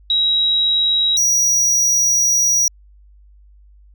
sine / square tone pair in turn, 3847 / 5786 Hz, B7 / F#8, -46 / -40 cents, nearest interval perfect fifth, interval 706 cents, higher second, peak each -13 dBFS, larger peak neither, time 0.1-1.17 / 1.17-2.68 s, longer second, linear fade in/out 2 ms, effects added 50 Hz sine -44 dBFS peak until 3.94 s

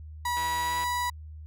35% pulse tone with pitch glide, 970 to 977.3 Hz, B5 to B5, -31 to -18 cents, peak -25 dBFS, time 0.25-1.1 s, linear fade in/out 5 ms, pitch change +13 cents, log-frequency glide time 0.62-0.78 s
click train, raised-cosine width 0.3 ms, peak -25 dBFS, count 78, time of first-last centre 0.37-0.84 s, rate 164 Hz
effects added 77 Hz sine -40 dBFS peak until 1.46 s

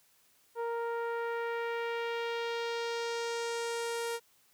sawtooth tone with low-pass filter sweep, 466.2 Hz, A#4, in tune, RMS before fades -35 dBFS, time 0.55-4.2 s, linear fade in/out 50 ms, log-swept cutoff 1000 to 12000 Hz, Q 1.3, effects white hiss -67 dBFS RMS until 4.53 s + high-pass 60 Hz 12 dB/octave

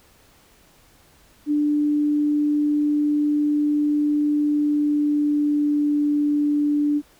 sine tone with pitch glide, 295.7 to 293.5 Hz, D4 to D4, +12 to -1 cents, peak -17 dBFS, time 1.46-7.02 s, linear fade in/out 50 ms, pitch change -13 cents, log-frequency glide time 4.33-6.04 s, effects pink hiss -55 dBFS RMS until 7.19 s

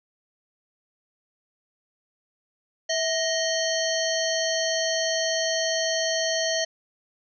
harmonic tone with a mistuned harmonic, 622.3 Hz, D#5, in tune, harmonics 1 / 3 / 5 / 7 / 9 / 10, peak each -26 / -30 / -32 / -30 / -34 / -32 dBFS, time 2.89-6.65 s, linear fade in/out 10 ms, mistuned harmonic 1, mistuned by +79 cents, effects none

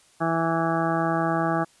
harmonic tone, 164.81 Hz, E3, in tune, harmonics 1 / 2 / 3 / 4 / 5 / 7 / 8 / 9 / 10, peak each -28 / -27 / -36 / -28 / -28 / -30 / -34 / -36 / -35 dBFS, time 0.2-1.65 s, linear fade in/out 20 ms, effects white hiss -58 dBFS RMS until 1.8 s + resampled to 24000 Hz

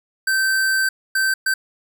square tone bursts at uneven times, 1551 Hz, G6, 19 cents flat, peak -17 dBFS, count 3, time 0.27-0.89 / 1.15-1.34 / 1.46-1.54 s, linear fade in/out 5 ms, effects none

